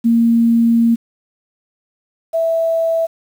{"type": "tone pair in turn", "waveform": "sine", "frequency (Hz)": [231.6, 657.3], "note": ["A#3", "E5"], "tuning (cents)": [-11, -5], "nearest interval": "octave + tritone", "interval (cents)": 1806, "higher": "second", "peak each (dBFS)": [-9, -13], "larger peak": "first", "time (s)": [[0.04, 0.96], [2.33, 3.07]], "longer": "first", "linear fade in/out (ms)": 20, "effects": ["7-bit"]}